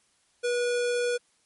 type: tone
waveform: square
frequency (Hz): 485.1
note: B4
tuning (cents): -31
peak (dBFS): -25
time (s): 0.43-1.18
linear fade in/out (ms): 20
effects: white hiss -67 dBFS RMS until 1.45 s + MP3 48 kbps